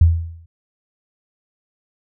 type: tone with exponential decay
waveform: sine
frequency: 83.1 Hz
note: E2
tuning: 15 cents sharp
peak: -5 dBFS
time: 0.01-0.46 s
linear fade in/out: 5 ms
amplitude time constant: 97 ms
effects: none